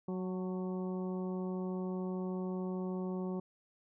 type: harmonic tone with a mistuned harmonic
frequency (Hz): 185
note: F#3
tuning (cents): 0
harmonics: 1 / 2 / 3 / 4 / 5 / 6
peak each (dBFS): -36 / -40 / -48 / -52 / -52 / -54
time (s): 0.08-3.4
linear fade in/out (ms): 5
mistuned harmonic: 5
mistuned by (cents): -41
effects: none